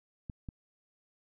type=clicks; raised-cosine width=5 ms; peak=-27 / -28 dBFS; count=2; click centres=0.298 / 0.488 s; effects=none